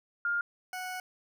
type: tone pair in turn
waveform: sine / 20% pulse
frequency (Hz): 1409 / 737.4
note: F6 / F#5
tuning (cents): +15 / -6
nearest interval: major seventh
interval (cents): 1121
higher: first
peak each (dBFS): -27 / -31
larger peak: first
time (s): 0.25-0.41 / 0.73-1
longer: second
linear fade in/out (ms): 2
effects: none